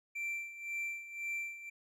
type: tone with tremolo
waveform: triangle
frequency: 2349 Hz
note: D7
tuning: in tune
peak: -33 dBFS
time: 0.15-1.7 s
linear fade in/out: 10 ms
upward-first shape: sine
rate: 1.9 Hz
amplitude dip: 75%
effects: none